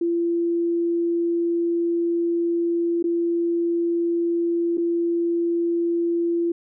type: tone with dropouts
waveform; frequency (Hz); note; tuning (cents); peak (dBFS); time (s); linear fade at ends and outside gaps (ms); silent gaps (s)
sine; 340.4; F4; -44; -19; 0.01-6.52; 5; 3.027-3.04 / 4.773-4.779
effects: none